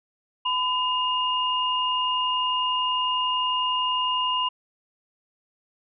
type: tone pair together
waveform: sine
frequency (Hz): 1007 / 2838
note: B5 / F7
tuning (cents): +33 / +27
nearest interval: octave + tritone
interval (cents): 1794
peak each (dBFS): -24 / -25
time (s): 0.45-4.49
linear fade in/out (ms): 10
effects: none